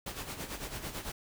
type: noise with tremolo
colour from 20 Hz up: pink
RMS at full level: -38 dBFS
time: 0.06-1.12 s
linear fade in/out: 5 ms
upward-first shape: sine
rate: 9 Hz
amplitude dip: 65%
effects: none